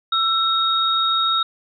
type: tone pair together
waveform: sine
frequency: 1333 / 3747 Hz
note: E6 / A#7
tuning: +19 / +8 cents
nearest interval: octave + tritone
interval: 1789 cents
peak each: -19 dBFS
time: 0.12-1.43 s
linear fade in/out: 5 ms
effects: none